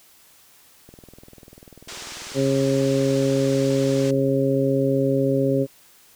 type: click train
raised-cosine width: 2 ms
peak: -31 dBFS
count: 70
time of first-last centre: 0.89-4.289 s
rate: 20.3 Hz
type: band-pass noise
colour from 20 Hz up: white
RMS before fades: -37 dBFS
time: 1.88-4.11 s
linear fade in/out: 5 ms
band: 280 to 7300 Hz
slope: 24 dB/octave
type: harmonic tone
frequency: 135.8 Hz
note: C#3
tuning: 35 cents flat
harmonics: 1 / 2 / 3 / 4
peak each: -24 / -22 / -23 / -23 dBFS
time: 2.34-5.67 s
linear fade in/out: 50 ms
effects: white hiss -53 dBFS RMS until 6.15 s